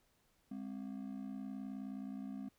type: ring-modulated tone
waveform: triangle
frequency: 233.1 Hz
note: A#3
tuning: in tune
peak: -37 dBFS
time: 0.51-2.49 s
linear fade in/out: 5 ms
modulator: 29.6 Hz
effects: pink hiss -75 dBFS RMS until 2.58 s